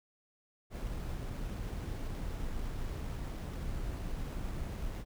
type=noise with sample-and-hold; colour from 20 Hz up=brown; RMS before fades=-38 dBFS; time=0.7-5.05 s; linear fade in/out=50 ms; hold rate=8820 Hz; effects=none

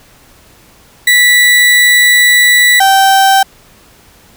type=tone pair in turn; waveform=35% pulse; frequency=1963 / 777.3 Hz; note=B6 / G5; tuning=-11 / -15 cents; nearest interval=octave + major third; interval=1604 cents; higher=first; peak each=-3 dBFS; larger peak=neither; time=1.07-2.8 / 2.8-3.43 s; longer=first; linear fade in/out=5 ms; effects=pink hiss -43 dBFS RMS until 4.36 s

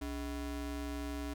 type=ring-modulated tone; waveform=square; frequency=175.1 Hz; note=F3; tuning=5 cents sharp; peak=-35 dBFS; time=0.01-1.34 s; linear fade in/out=10 ms; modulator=111 Hz; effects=none

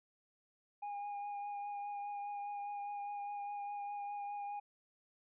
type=tone with vibrato; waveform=triangle; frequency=816 Hz; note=G#5; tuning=31 cents flat; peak=-38 dBFS; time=0.82-4.6 s; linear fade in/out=10 ms; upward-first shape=triangle; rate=4.9 Hz; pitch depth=18 cents each way; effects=resampled to 8000 Hz

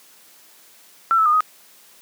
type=tone with pitch steps; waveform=sine; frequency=1345 / 1306 / 1218 / 1255 Hz; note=E6 / E6 / D#6 / D#6; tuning=+34 / -17 / -37 / +15 cents; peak=-13 dBFS; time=1.11-1.406 s; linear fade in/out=0 ms; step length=74 ms; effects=white hiss -50 dBFS RMS until 2.01 s + high-pass 200 Hz 12 dB/octave

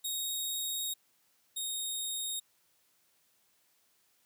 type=tone pair in turn; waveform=15% pulse; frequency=3756 / 3724 Hz; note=A#7 / A#7; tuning=+12 / -2 cents; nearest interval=unison; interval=14 cents; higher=first; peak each=-26 / -27 dBFS; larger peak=first; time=0.04-0.94 / 1.56-2.4 s; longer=first; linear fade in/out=10 ms; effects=white hiss -71 dBFS RMS until 4.25 s + high-pass 80 Hz 12 dB/octave

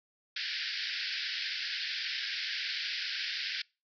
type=band-pass noise; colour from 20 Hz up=white; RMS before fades=-36 dBFS; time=0.36-3.62 s; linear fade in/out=5 ms; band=1500 to 5200 Hz; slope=96 dB/octave; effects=noise-tail reverb RT60 0.3 s tail -26 dB re dry

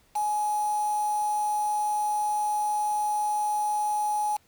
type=tone with quantisation; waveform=sine; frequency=841 Hz; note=G#5; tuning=22 cents sharp; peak=-24 dBFS; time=0.15-4.37 s; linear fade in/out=10 ms; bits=6; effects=pink hiss -63 dBFS RMS until 4.47 s

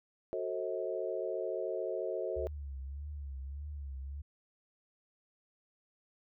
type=chord; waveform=sine; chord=F# diminished seventh; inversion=none; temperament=just; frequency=370 / 444 / 532.8 / 639.4 Hz; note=F#4 / A4 / C5 / Eb5; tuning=0 / +16 / +31 / +47 cents; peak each=-39 dBFS; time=0.33-2.47 s; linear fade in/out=0 ms
type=tone with vibrato; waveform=sine; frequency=70.3 Hz; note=C#2; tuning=25 cents sharp; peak=-39 dBFS; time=2.36-4.22 s; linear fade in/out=10 ms; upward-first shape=triangle; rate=1.7 Hz; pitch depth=110 cents each way
effects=none

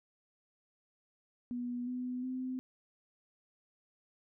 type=tone with pitch steps; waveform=sine; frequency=244 / 250.3 / 256.7 Hz; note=B3 / B3 / C4; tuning=-21 / +23 / -33 cents; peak=-35 dBFS; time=1.51-2.59 s; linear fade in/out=0 ms; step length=360 ms; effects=none

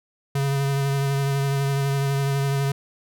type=tone with vibrato; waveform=square; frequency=138.59 Hz; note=C#3; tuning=in tune; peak=-21 dBFS; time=0.35-2.72 s; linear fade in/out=5 ms; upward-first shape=triangle; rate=12 Hz; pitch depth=23 cents each way; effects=none

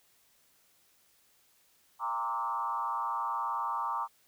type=tone with frequency modulation; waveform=sine; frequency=1041 Hz; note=C6; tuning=9 cents flat; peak=-30 dBFS; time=1.99-4.08 s; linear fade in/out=50 ms; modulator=119 Hz; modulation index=1.7; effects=white hiss -67 dBFS RMS until 4.27 s

